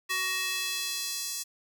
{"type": "tone with high-pass filter sweep", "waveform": "square", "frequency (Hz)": 374.2, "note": "F#4", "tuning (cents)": 20, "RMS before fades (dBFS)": -32, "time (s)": [0.09, 1.44], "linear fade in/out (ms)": 20, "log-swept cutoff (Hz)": [1800, 5900], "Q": 1.2, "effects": []}